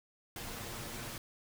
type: noise with comb filter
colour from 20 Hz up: pink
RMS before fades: -43 dBFS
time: 0.36-1.18 s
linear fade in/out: 2 ms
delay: 8.6 ms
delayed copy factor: +0.55
effects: none